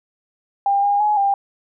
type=tone with pitch steps; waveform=sine; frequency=799 / 811 / 841 / 796 Hz; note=G5 / G#5 / G#5 / G5; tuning=+33 / -41 / +22 / +26 cents; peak=-14 dBFS; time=0.66-1.34 s; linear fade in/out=2 ms; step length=170 ms; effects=none